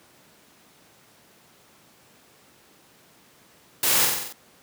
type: noise with echo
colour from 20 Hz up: white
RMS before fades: -22 dBFS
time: 3.83-4.05 s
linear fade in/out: 2 ms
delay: 46 ms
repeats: 6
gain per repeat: -3 dB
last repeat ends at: 4.326 s
effects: pink hiss -55 dBFS RMS until 4.62 s + high-pass 150 Hz 12 dB/octave